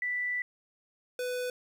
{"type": "tone pair in turn", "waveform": ["sine", "square"], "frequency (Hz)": [1975.5, 497.7], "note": ["B6", "B4"], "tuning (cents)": [0, 13], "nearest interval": "2 octaves", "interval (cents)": 2387, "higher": "first", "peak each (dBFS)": [-29, -32], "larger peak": "first", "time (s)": [[0.02, 0.42], [1.19, 1.5]], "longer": "first", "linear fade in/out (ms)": 2, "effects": ["11-bit"]}